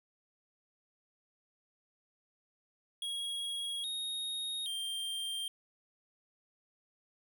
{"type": "tone with pitch steps", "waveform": "square", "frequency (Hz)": [3305, 3735, 3177], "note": ["G#7", "A#7", "G7"], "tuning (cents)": [-9, 3, 23], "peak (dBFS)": -36, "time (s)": [3.02, 5.48], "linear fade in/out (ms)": 2, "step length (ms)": 820, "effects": []}